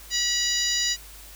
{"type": "harmonic tone with a mistuned harmonic", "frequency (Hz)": 970, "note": "B5", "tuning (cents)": -31, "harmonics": [2, 3, 4, 5, 6, 7], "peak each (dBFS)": [-31, -31, -29, -27, -31, -28], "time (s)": [0.1, 0.97], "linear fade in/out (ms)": 50, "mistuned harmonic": 7, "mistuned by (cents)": 31, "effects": ["added 50 Hz sine -46 dBFS peak until 1.35 s", "white hiss -46 dBFS RMS until 1.35 s"]}